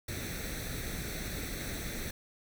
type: noise with comb filter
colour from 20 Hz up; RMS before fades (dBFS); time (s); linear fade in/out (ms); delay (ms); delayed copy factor
pink; -38; 0.08-2.11; 5; 0.5; +0.7
effects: none